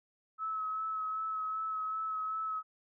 sine tone with vibrato, 1292 Hz, E6, 35 cents flat, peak -33 dBFS, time 0.38-2.63 s, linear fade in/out 50 ms, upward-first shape sine, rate 2.6 Hz, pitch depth 19 cents each way, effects none

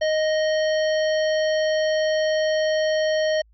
harmonic tone, 622.3 Hz, D#5, in tune, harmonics 1 / 3 / 5 / 7 / 9, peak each -19 / -29 / -33 / -36 / -38 dBFS, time 0.01-3.42 s, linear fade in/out 10 ms, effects added 54 Hz sine -53 dBFS peak until 3.53 s

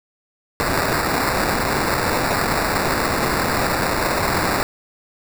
white noise with sample-and-hold, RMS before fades -20 dBFS, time 0.6-4.63 s, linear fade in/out 0 ms, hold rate 3150 Hz, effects none

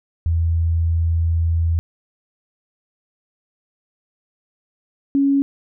sine tone pair in turn, 82.9 / 277.7 Hz, E2 / C#4, +10 / +3 cents, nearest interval octave + major sixth, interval 2093 cents, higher second, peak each -15 / -13 dBFS, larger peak second, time 0.26-1.79 / 5.15-5.42 s, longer first, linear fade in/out 0 ms, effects none

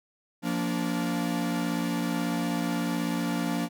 45% pulse chord, Bb major, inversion second, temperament equal with one note detuned, 174.61 / 233.1 / 289.3 Hz, F3 / Bb3 / D4, 0 / 0 / -26 cents, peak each -31 dBFS, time 0.42-3.69 s, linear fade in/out 50 ms, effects none

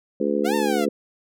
harmonic tone, 72 Hz, D2, 34 cents flat, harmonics 3 / 4 / 5 / 6 / 7, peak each -26 / -26 / -26 / -26 / -26 dBFS, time 0.2-0.89 s, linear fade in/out 5 ms
sawtooth linear two-way sweep, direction up then down, 657 to 918 to 657 Hz, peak -22 dBFS, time 0.44-0.86 s, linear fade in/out 20 ms, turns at 0.55 s
effects none

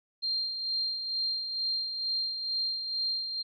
sine tone with tremolo, 4186 Hz, C8, in tune, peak -27 dBFS, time 0.22-3.43 s, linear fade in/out 20 ms, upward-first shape sine, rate 2.2 Hz, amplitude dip 50%, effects none

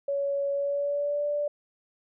sine tone with pitch glide, 561 to 585.2 Hz, C#5 to D5, +21 to -6 cents, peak -25 dBFS, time 0.08-1.48 s, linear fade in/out 5 ms, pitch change +73 cents, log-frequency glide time 0.53-1.26 s, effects none

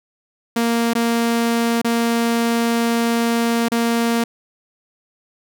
sawtooth tone with dropouts, 232.7 Hz, A#3, 3 cents flat, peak -12 dBFS, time 0.56-4.24 s, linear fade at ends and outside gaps 5 ms, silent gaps 0.935-0.951 / 1.817-1.845 / 3.685-3.717 s, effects none

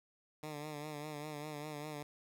10% pulse tone with vibrato, 150 Hz, D3, 37 cents sharp, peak -34 dBFS, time 0.43-2.03 s, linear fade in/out 2 ms, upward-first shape sine, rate 5 Hz, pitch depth 51 cents each way, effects none

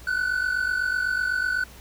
triangle tone pair together, 1459 / 1507 Hz, F#6 / F#6, -25 / +31 cents, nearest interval minor second, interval 56 cents, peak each -26 / -22 dBFS, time 0.07-1.64 s, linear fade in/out 5 ms, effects added 60 Hz sine -45 dBFS peak until 1.8 s + pink hiss -48 dBFS RMS until 1.8 s

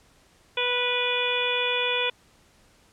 harmonic tone, 491.6 Hz, B4, 8 cents flat, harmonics 1 / 2 / 3 / 4 / 5 / 6 / 7, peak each -29 / -32 / -34 / -37 / -27 / -33 / -29 dBFS, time 0.57-2.1 s, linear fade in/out 5 ms, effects pink hiss -59 dBFS RMS until 2.92 s + low-pass 10000 Hz 12 dB/octave

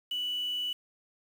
sine tone with quantisation, 2960 Hz, F#7, in tune, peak -30 dBFS, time 0.11-0.73 s, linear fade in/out 5 ms, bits 8, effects none

